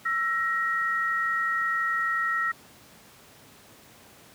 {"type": "tone pair together", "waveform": "sine", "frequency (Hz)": [1334.3, 1887], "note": ["E6", "A#6"], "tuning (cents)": [21, 21], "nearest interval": "tritone", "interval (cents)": 600, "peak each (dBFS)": [-27, -26], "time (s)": [0.05, 2.52], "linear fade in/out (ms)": 10, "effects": ["pink hiss -52 dBFS RMS until 4.34 s", "high-pass 100 Hz 12 dB/octave"]}